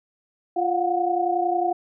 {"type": "tone cluster", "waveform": "sine", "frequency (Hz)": [349.3, 710, 741], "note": ["F4", "F5", "F#5"], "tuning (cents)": [0, 28, 2], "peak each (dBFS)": [-25, -23, -25], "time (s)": [0.56, 1.73], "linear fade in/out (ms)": 10, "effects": []}